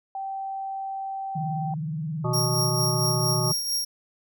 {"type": "tone", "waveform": "sine", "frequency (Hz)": 777, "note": "G5", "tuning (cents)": -16, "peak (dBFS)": -29, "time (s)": [0.15, 1.74], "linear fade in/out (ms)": 2}
{"type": "tone with vibrato", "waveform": "sine", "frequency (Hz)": 156.1, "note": "D#3", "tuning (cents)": 6, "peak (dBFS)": -27, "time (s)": [1.35, 3.53], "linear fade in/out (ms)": 10, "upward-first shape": "sine", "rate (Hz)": 19, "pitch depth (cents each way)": 140}
{"type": "harmonic tone", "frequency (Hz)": 123.47, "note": "B2", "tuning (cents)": 0, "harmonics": [1, 3, 5, 7, 9, 10], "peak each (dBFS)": [-26, -31, -33, -34, -36, -36], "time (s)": [2.24, 3.52], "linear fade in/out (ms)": 10}
{"type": "tone with tremolo", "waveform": "sawtooth", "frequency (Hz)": 5588, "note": "F8", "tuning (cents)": 0, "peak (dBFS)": -20, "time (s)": [2.33, 3.85], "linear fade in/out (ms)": 10, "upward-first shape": "triangle", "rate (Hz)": 4.4, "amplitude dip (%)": 55}
{"effects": []}